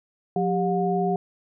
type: tone cluster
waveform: sine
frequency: 179.3 / 395.9 / 721 Hz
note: F3 / G4 / F#5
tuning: +46 / +17 / -45 cents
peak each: -25 dBFS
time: 0.36-1.16 s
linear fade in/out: 2 ms
effects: none